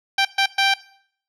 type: tone bursts at uneven times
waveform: 10% pulse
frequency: 784 Hz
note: G5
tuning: in tune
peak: -7 dBFS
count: 3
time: 0.18-0.25 / 0.38-0.46 / 0.58-0.74 s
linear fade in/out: 5 ms
effects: noise-tail reverb RT60 0.6 s tail -19 dB re dry + low-pass 6000 Hz 12 dB/octave